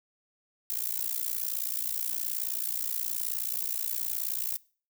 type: noise with amplitude modulation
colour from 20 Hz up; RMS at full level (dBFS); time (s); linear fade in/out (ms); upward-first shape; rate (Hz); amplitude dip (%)
violet; -28; 0.7-4.57; 0; sine; 58.9; 95
effects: noise-tail reverb RT60 0.4 s tail -22 dB re dry